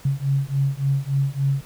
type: beating tone pair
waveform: sine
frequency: 136.1 / 139.6 Hz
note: C#3 / C#3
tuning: -31 / +13 cents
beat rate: 3.5 Hz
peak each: -22 dBFS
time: 0.05-1.61 s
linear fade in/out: 5 ms
effects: pink hiss -47 dBFS RMS until 1.65 s